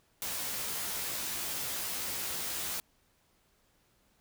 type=noise with comb filter; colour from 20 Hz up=white; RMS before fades=-36 dBFS; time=0.22-2.8 s; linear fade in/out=0 ms; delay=15 ms; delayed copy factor=+0.95; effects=pink hiss -70 dBFS RMS until 4.2 s

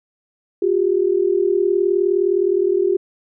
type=tone pair together; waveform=sine; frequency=358.5 / 397.9 Hz; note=F4 / G4; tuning=+45 / +26 cents; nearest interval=major second; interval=181 cents; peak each=-17 / -17 dBFS; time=0.62-2.97 s; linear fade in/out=5 ms; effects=none

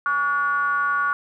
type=ring-modulated tone; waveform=triangle; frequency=155.6 Hz; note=D#3; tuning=in tune; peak=-14 dBFS; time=0.06-1.13 s; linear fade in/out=0 ms; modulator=1290 Hz; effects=none

